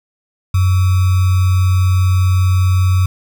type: tone with sample-and-hold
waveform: sine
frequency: 92.5 Hz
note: F#2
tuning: in tune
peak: -9 dBFS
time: 0.54-3.06 s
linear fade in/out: 5 ms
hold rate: 1225 Hz
effects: none